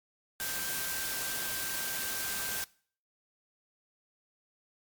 sine tone in noise, 1568 Hz, G6, in tune, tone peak -41 dBFS, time 0.4-2.64 s, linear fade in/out 0 ms, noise white, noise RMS -35 dBFS, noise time 0.4-2.64 s, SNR -9 dB, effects noise-tail reverb RT60 0.5 s tail -23 dB re dry + MP3 96 kbps

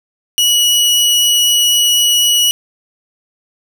sawtooth tone, 2926 Hz, F#7, 20 cents flat, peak -6 dBFS, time 0.38-2.51 s, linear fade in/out 0 ms, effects none

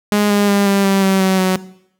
sawtooth tone with pitch steps, 207.2 / 204.1 / 201.1 / 198.07 / 195.12 / 192.21 / 189.35 / 186.52 Hz, G#3 / G#3 / G3 / G3 / G3 / G3 / F#3 / F#3, -4 / -30 / +44 / +18 / -8 / -34 / +40 / +14 cents, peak -8 dBFS, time 0.12-1.56 s, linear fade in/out 0 ms, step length 180 ms, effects noise-tail reverb RT60 0.7 s tail -18 dB re dry

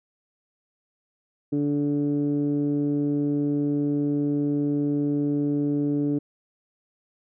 15% pulse tone with low-pass filter, 145 Hz, D3, 22 cents flat, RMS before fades -24 dBFS, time 1.52-6.19 s, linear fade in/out 10 ms, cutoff 330 Hz, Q 3.7, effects none

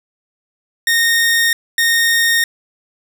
sawtooth tone pair in turn, 1847 / 1847 Hz, A#6 / A#6, -16 / -16 cents, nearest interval unison, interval 0 cents, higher neither, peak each -8 dBFS, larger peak neither, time 0.87-1.53 / 1.78-2.44 s, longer neither, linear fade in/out 2 ms, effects none

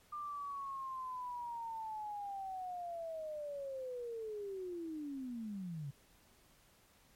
sine linear sweep, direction down, 1200 to 134.1 Hz, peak -40 dBFS, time 0.12-5.91 s, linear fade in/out 10 ms, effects pink hiss -67 dBFS RMS until 7.15 s + MP3 64 kbps

